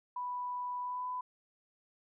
sine tone with pitch glide, 987.8 to 999.9 Hz, B5 to B5, 0 to +21 cents, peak -35 dBFS, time 0.16-1.21 s, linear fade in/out 5 ms, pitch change +21 cents, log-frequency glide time 0.81-1.07 s, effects none

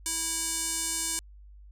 square tone with band-pass filter, 327.1 Hz, E4, 13 cents flat, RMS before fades -31 dBFS, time 0.06-1.19 s, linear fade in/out 0 ms, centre 8100 Hz, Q 2.6, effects added 50 Hz sine -47 dBFS peak until 1.71 s

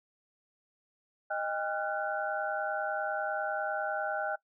sine tone cluster, 622 / 799 / 1385 / 1495 Hz, D#5 / G5 / F6 / F#6, -1 / +33 / -15 / +17 cents, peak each -35 / -35 / -38 / -36 dBFS, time 1.3-4.36 s, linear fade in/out 10 ms, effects noise-tail reverb RT60 0.1 s tail -21 dB re dry

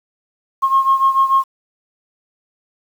sine beating tone pair, 1075 / 1081.8 Hz, C6 / C#6, +47 / -43 cents, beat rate 6.8 Hz, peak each -12 / -16 dBFS, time 0.62-1.44 s, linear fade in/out 20 ms, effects tanh soft clip ceiling -4 dBFS + 7-bit

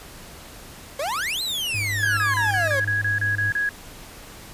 40% pulse exponential two-way sweep, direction up then down, 523.3 to 4196 to 523.3 Hz, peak -23 dBFS, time 0.99-2.8 s, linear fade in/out 5 ms, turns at 1.42 s
triangle tone with tremolo, 102.4 Hz, G#2, 24 cents flat, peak -24 dBFS, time 1.74-3.51 s, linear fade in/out 5 ms, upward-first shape triangle, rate 5.4 Hz, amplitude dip 25%
sine tone bursts, 1661.2 Hz, G#6, in tune, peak -20 dBFS, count 10, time 2.03-3.691 s, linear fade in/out 2 ms, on 140 ms, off 29 ms
effects pink hiss -42 dBFS RMS until 4.53 s + resampled to 32000 Hz

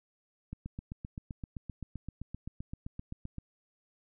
click train, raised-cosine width 5 ms, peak -27 dBFS, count 23, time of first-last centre 0.53-3.383 s, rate 7.71 Hz, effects none

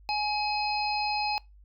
harmonic tone with a mistuned harmonic, 837 Hz, G#5, 13 cents sharp, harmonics 1 / 3 / 5 / 6, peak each -28 / -33 / -35 / -36 dBFS, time 0.09-1.38 s, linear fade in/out 0 ms, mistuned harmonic 3, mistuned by +22 cents, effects noise-tail reverb RT60 0.2 s tail -22 dB re dry + added 50 Hz sine -51 dBFS peak until 1.64 s

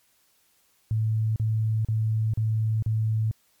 sine tone bursts, 110 Hz, A2, in tune, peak -21 dBFS, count 5, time 0.91-3.312 s, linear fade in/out 0 ms, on 450 ms, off 38 ms, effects white hiss -65 dBFS RMS until 3.6 s + MP3 96 kbps

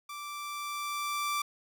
sawtooth tone with level ramp, 1171 Hz, D6, 5 cents flat, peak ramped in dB -36 to -25 dBFS, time 0.09-1.42 s, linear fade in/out 5 ms, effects none

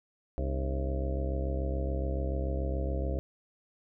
harmonic tone with a mistuned harmonic, 67 Hz, C2, 42 cents sharp, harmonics 1 / 2 / 3 / 4 / 5 / 6 / 7 / 8 / 9 / 10, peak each -30 / -39 / -44 / -46 / -41 / -42 / -47 / -39 / -50 / -44 dBFS, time 0.38-3.19 s, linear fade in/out 0 ms, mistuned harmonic 5, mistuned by -130 cents, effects none

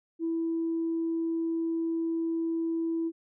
sine tone, 329.6 Hz, E4, in tune, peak -26 dBFS, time 0.19-3.12 s, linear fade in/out 50 ms, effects tanh soft clip ceiling -22 dBFS

